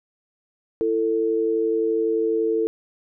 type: tone pair together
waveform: sine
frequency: 333.8 / 445.6 Hz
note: E4 / A4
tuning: +22 / +22 cents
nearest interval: perfect fourth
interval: 500 cents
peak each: -24 / -20 dBFS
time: 0.81-2.67 s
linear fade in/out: 0 ms
effects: none